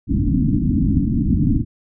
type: low-pass noise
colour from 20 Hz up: white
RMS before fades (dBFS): -17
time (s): 0.07-1.65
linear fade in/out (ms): 50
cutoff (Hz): 300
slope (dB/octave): 96
effects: none